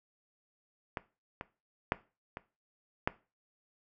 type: clicks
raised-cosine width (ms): 0.5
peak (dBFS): -19 / -23 / -11 / -24 / -12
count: 5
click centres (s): 0.972 / 1.411 / 1.921 / 2.371 / 3.075
effects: noise-tail reverb RT60 0.3 s tail -18 dB re dry